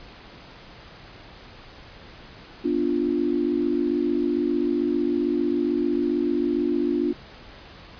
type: chord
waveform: sine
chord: B diminished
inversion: none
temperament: equal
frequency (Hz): 246.9 / 293.7 / 349.2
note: B3 / D4 / F4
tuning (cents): 0 / 0 / 0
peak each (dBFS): -27 / -24 / -24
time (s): 2.64-7.13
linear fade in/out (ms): 10
effects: pink hiss -45 dBFS RMS until 7.99 s + resampled to 11025 Hz